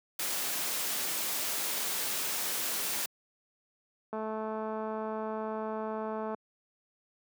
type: noise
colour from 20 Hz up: white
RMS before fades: -33 dBFS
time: 0.19-3.06 s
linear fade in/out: 5 ms
type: click train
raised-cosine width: 1 ms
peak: -23 dBFS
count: 484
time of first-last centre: 4.13-6.346 s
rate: 218 Hz
effects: high-pass 200 Hz 12 dB/octave